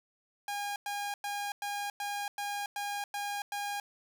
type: tone bursts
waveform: sawtooth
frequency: 814 Hz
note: G#5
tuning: 35 cents flat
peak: -30 dBFS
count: 9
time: 0.48-3.8 s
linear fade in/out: 2 ms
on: 280 ms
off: 100 ms
effects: none